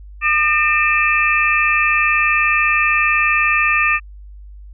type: tone cluster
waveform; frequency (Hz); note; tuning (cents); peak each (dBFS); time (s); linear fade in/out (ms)
sine; 1209 / 1814 / 2387 / 2627; D6 / A#6 / D7 / E7; +50 / -48 / +28 / -7; -18; 0.21-4; 50
effects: added 50 Hz sine -34 dBFS peak until 4.73 s